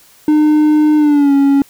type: tone with pitch glide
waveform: triangle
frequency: 303.5 to 278.3 Hz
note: D#4 to C#4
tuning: -43 to +7 cents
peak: -5 dBFS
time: 0.28-1.62 s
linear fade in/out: 2 ms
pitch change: -150 cents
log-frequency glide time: 0.97-1.33 s
effects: white hiss -46 dBFS RMS until 1.69 s